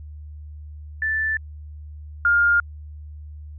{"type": "tone pair in turn", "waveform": "sine", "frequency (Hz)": [1760, 1410.7], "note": ["A6", "F6"], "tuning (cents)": [0, 17], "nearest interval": "major third", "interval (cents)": 383, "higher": "first", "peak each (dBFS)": [-20, -14], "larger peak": "second", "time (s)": [[1.02, 1.37], [2.25, 2.6]], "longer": "neither", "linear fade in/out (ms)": 2, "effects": ["added 75 Hz sine -35 dBFS peak until 3.58 s"]}